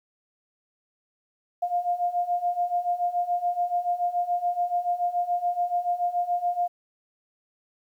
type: beating tone pair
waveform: sine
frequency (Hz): 701 / 708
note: F5 / F5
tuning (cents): +6 / +23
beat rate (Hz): 7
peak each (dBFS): -28 / -25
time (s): 1.62-6.68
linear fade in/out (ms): 10
effects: 10-bit